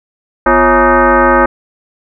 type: tone with frequency modulation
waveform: sine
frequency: 349.2 Hz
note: F4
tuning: in tune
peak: -5 dBFS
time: 0.46-1.46 s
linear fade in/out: 5 ms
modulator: 299 Hz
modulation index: 4.3
effects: none